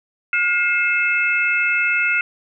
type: tone cluster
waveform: sine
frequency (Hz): 1428 / 2139 / 2623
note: F6 / C7 / E7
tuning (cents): +38 / +38 / -9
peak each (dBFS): -20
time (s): 0.33-2.21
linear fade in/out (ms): 2
effects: none